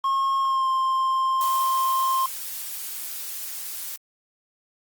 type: tone with pitch glide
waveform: triangle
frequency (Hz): 1081 to 1054.5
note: C#6 to C6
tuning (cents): -44 to +13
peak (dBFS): -18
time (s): 0.04-2.26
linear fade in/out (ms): 2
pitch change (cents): -43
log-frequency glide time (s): 0.41-0.68
type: noise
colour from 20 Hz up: blue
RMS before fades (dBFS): -33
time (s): 1.41-3.96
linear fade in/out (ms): 0
effects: Opus 24 kbps